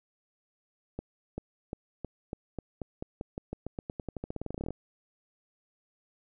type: accelerating click train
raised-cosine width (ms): 2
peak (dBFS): -22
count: 30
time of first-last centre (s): 0.99-4.706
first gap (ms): 390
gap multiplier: 0.9
effects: none